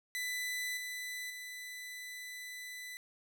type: tone with level steps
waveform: sawtooth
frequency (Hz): 1994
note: B6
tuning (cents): +16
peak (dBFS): -32 / -36 / -40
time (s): 0.15-2.97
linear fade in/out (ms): 0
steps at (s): 0.77 / 1.3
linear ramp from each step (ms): 2
effects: none